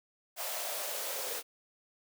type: noise with high-pass filter sweep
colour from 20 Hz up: white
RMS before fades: -37 dBFS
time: 0.36-1.43 s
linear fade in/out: 50 ms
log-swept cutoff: 690 to 460 Hz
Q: 4.3
effects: none